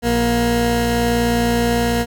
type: tone pair together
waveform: 20% pulse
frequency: 59.26 / 236.1 Hz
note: A#1 / A#3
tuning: +29 / +22 cents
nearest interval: 2 octaves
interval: 2393 cents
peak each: -17 / -11 dBFS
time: 0.02-2.06 s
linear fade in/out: 50 ms
effects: none